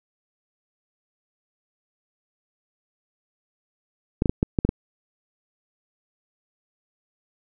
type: clicks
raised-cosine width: 3 ms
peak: -6 dBFS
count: 7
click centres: 4.221 / 4.258 / 4.295 / 4.429 / 4.588 / 4.65 / 4.691 s
effects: none